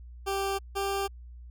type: tone pair in turn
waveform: 20% pulse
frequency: 392 / 394.5 Hz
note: G4 / G4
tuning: 0 / +11 cents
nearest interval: unison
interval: 11 cents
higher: second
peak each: -23 dBFS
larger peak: neither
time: 0.26-0.59 / 0.75-1.08 s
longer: neither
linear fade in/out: 20 ms
effects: added 60 Hz sine -43 dBFS peak until 1.5 s